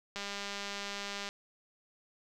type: click train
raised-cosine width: 0.2 ms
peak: -22 dBFS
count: 228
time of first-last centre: 0.16-1.289 s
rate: 201 Hz
effects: none